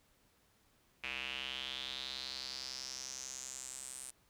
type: tone with band-pass filter sweep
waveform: square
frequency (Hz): 65.41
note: C2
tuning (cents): 0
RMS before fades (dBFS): -44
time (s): 1.03-4.11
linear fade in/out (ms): 10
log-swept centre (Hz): 2500 to 9100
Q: 5.2
effects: pink hiss -71 dBFS RMS until 4.29 s